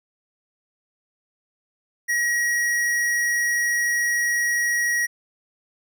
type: tone with hard clipping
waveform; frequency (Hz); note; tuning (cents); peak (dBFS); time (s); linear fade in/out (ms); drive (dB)
sine; 1903; A#6; +35; -21; 2.08-5.07; 20; 15
effects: none